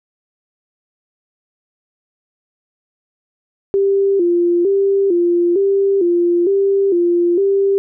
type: tone with vibrato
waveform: sine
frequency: 370 Hz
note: F#4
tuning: in tune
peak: -11 dBFS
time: 3.74-7.78 s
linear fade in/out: 0 ms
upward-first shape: square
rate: 1.1 Hz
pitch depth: 110 cents each way
effects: none